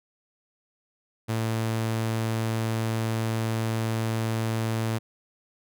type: tone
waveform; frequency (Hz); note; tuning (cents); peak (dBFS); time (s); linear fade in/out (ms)
sawtooth; 112.5; A2; +39; -21; 1.28-4.99; 20
effects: none